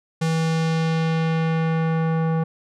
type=tone with low-pass filter sweep; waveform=square; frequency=162.1 Hz; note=E3; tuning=29 cents flat; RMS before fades=-21 dBFS; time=0.21-2.44 s; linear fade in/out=10 ms; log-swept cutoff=8200 to 1100 Hz; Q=0.94; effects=none